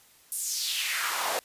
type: noise with high-pass filter sweep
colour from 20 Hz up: pink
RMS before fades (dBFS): -30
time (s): 0.32-1.39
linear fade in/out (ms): 0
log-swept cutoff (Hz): 10000 to 560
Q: 2.5
effects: white hiss -58 dBFS RMS until 1.44 s + resampled to 32000 Hz